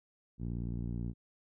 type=tone with low-pass filter; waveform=10% pulse; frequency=58.7 Hz; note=A#1; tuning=13 cents sharp; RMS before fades=-37 dBFS; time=0.38-1.14 s; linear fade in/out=50 ms; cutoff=200 Hz; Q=0.87; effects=none